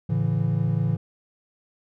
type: tone cluster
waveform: triangle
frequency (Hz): 110.9 / 141.6 / 166.4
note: A2 / C#3 / E3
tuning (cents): +14 / +37 / +17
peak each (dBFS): -23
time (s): 0.09-0.97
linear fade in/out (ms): 10
effects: none